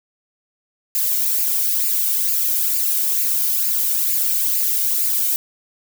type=noise with flanger; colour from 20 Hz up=violet; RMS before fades=-19 dBFS; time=0.95-5.36 s; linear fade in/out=0 ms; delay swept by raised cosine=0.42 to 1.37 ms; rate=2.2 Hz; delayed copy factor=+0.5; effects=none